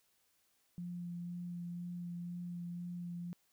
sine tone with vibrato, 174.61 Hz, F3, in tune, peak -40 dBFS, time 0.78-3.33 s, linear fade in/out 0 ms, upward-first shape sine, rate 2 Hz, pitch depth 13 cents each way, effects white hiss -75 dBFS RMS until 3.52 s

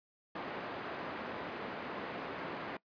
pink band-pass noise, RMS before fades -42 dBFS, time 0.35-2.77 s, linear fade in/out 5 ms, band 260 to 1900 Hz, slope 12 dB/octave, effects noise-tail reverb RT60 0.1 s tail -21 dB re dry + resampled to 11025 Hz

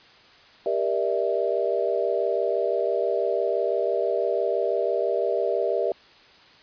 sine chord, E half-diminished seventh, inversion first, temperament just, 395.6 / 474.7 / 593.3 / 659.3 Hz, G4 / Bb4 / D5 / E5, +16 / +31 / +18 / 0 cents, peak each -27 dBFS, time 0.66-5.92 s, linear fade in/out 2 ms, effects white hiss -52 dBFS RMS until 6.62 s + resampled to 11025 Hz

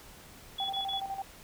sine tone bursts, 3400 Hz, G#7, 40 cents sharp, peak -32 dBFS, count 3, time 0.58-1.002 s, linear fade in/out 10 ms, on 120 ms, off 31 ms
sine tone with tremolo, 781 Hz, G5, 7 cents flat, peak -32 dBFS, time 0.6-1.22 s, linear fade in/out 2 ms, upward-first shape square, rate 12 Hz, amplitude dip 60%
effects pink hiss -52 dBFS RMS until 1.43 s

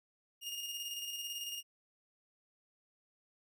sawtooth tone with tremolo, 2840 Hz, F7, 28 cents sharp, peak -35 dBFS, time 0.41-1.63 s, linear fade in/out 50 ms, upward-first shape square, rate 18 Hz, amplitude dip 35%, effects none

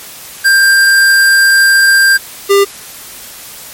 square tone pair in turn, 1588 / 398.8 Hz, G6 / G4, +22 / +30 cents, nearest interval 2 octaves, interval 2392 cents, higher first, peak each -5 dBFS, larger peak neither, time 0.44-2.18 / 2.49-2.65 s, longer first, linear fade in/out 20 ms, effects white hiss -30 dBFS RMS until 3.73 s + MP3 64 kbps

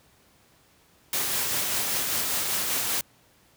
white noise with tremolo, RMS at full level -26 dBFS, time 1.13-3.01 s, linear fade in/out 2 ms, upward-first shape sine, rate 5.1 Hz, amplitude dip 25%, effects pink hiss -60 dBFS RMS until 3.56 s + high-pass 60 Hz 12 dB/octave

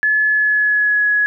sine tone with pitch glide, 1715 to 1681.6 Hz, A6 to G#6, -45 to +21 cents, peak -12 dBFS, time 0.03-1.26 s, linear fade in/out 0 ms, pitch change -34 cents, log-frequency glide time 0.25-1.06 s, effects none

